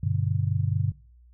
sine chord, G major, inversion none, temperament just, 98 / 122.5 / 147 Hz, G2 / B2 / D3, 0 / -14 / +2 cents, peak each -25 / -28 / -28 dBFS, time 0.03-0.92 s, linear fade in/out 5 ms, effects noise-tail reverb RT60 0.4 s tail -21 dB re dry + added 60 Hz sine -51 dBFS peak until 1.33 s

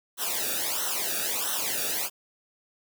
white noise with flanger, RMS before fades -29 dBFS, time 0.17-2.1 s, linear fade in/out 50 ms, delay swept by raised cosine 0.42 to 0.98 ms, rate 1.5 Hz, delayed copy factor -1, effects none

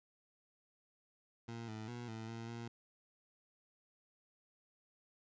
20% pulse tone with pitch steps, 116 / 109.2 / 120.5 / 111.6 / 114.7 / 117 Hz, A#2 / A2 / B2 / A2 / A#2 / A#2, -8 / -13 / -42 / +25 / -28 / +7 cents, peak -39 dBFS, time 1.48-2.68 s, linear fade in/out 5 ms, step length 200 ms, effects resampled to 16000 Hz

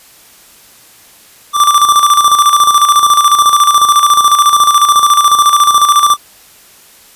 square tone with tremolo, 1174.7 Hz, D6, in tune, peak -4 dBFS, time 1.53-6.17 s, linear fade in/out 50 ms, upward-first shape square, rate 14 Hz, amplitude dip 55%, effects white hiss -41 dBFS RMS until 7.15 s + resampled to 32000 Hz

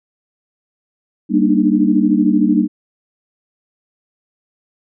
sine chord, Eb major seventh, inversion first, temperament equal with one note detuned, 196 / 233.1 / 293.7 / 306.8 Hz, G3 / Bb3 / D4 / Eb4, 0 / 0 / 0 / -24 cents, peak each -16 dBFS, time 1.29-2.68 s, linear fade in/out 50 ms, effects none

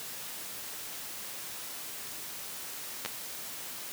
clicks, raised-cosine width 0.2 ms, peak -15 dBFS, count 2, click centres 3.05 / 3.06 s, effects white hiss -41 dBFS RMS until 3.92 s + high-pass 100 Hz 12 dB/octave

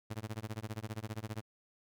sawtooth tone with tremolo, 109.3 Hz, A2, 11 cents flat, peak -32 dBFS, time 0.1-1.42 s, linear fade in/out 10 ms, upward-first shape sine, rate 15 Hz, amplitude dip 100%, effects none

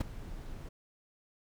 brown noise with ADSR envelope, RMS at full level -25 dBFS, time 0-0.69 s, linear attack 10 ms, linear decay 12 ms, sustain -18 dB, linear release 8 ms, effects none

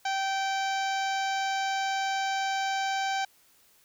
harmonic tone, 777 Hz, G5, 16 cents flat, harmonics 1 / 2 / 3 / 4 / 5 / 6 / 7 / 8 / 9, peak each -28 / -34 / -38 / -40 / -42 / -44 / -45 / -46 / -47 dBFS, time 0.05-3.25 s, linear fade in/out 5 ms, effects white hiss -62 dBFS RMS until 3.84 s

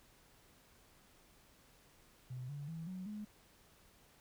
triangle tone with pitch steps, 126.5 / 143.64 / 163.11 / 185.21 / 210.3 Hz, B2 / D3 / E3 / F#3 / G#3, +42 / -38 / -18 / +2 / +22 cents, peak -38 dBFS, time 2.3-3.25 s, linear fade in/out 10 ms, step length 190 ms, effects tanh soft clip ceiling -40 dBFS + pink hiss -66 dBFS RMS until 4.2 s

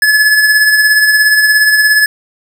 square tone with tremolo, 1713 Hz, A6, 47 cents flat, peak -5 dBFS, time 0.02-2.06 s, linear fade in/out 2 ms, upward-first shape sine, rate 17 Hz, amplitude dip 40%, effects none

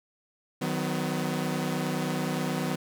sawtooth chord, B major, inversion first, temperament equal with one note detuned, 155.56 / 185 / 251.5 Hz, D#3 / F#3 / B3, 0 / 0 / +32 cents, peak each -28 dBFS, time 0.61-2.76 s, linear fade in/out 10 ms, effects none

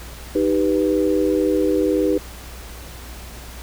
sine chord, Eb augmented, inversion none, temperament equal, 311.1 / 392 / 493.9 Hz, Eb4 / G4 / B4, 0 / 0 / 0 cents, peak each -19 / -20 / -21 dBFS, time 0.35-2.18 s, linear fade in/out 5 ms, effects added 60 Hz sine -36 dBFS peak until 3.62 s + pink hiss -39 dBFS RMS until 3.62 s

